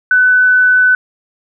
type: tone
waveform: sine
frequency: 1501 Hz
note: F#6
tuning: 24 cents sharp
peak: -6 dBFS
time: 0.11-0.95 s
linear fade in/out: 2 ms
effects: none